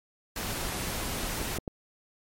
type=noise; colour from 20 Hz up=pink; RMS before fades=-33 dBFS; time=0.36-1.58 s; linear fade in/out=2 ms
type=clicks; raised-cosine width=2 ms; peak=-20 dBFS; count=3; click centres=1.415 / 1.586 / 1.678 s
effects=MP3 64 kbps